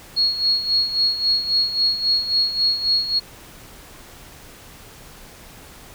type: tone with tremolo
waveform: sine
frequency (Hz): 4316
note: C#8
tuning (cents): -47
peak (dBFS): -14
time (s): 0.16-3.2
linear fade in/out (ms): 20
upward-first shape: sine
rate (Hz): 3.7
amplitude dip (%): 70
effects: pink hiss -43 dBFS RMS until 5.94 s